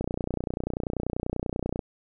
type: click train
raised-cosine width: 2 ms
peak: -15 dBFS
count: 55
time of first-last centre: 0.01-1.792 s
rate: 30.3 Hz
effects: none